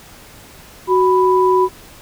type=tone pair together; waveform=sine; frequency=371.3 / 990 Hz; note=F#4 / B5; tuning=+6 / +4 cents; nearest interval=octave + perfect fourth; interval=1698 cents; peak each=-12 / -14 dBFS; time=0.87-1.69 s; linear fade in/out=50 ms; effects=pink hiss -41 dBFS RMS until 2.01 s